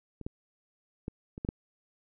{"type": "clicks", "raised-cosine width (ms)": 3, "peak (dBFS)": [-29, -22, -22, -28, -20, -16], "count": 6, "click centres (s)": [0.213, 0.265, 1.081, 1.379, 1.449, 1.489], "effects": []}